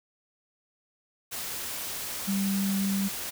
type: tone in noise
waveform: sine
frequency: 196.3 Hz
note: G3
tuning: 3 cents sharp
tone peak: -25 dBFS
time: 2.27-3.09 s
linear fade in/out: 20 ms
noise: white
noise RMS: -35 dBFS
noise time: 1.31-3.31 s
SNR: +7 dB
effects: none